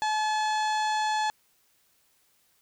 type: harmonic tone with a mistuned harmonic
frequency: 859 Hz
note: A5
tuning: 42 cents flat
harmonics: 1 / 2 / 3 / 4 / 5 / 6 / 7 / 8 / 9 / 10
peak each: -25 / -33 / -42 / -39 / -39 / -51 / -46 / -46 / -51 / -52 dBFS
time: 0.02-1.3 s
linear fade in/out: 0 ms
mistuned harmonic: 9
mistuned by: -61 cents
effects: white hiss -67 dBFS RMS until 2.61 s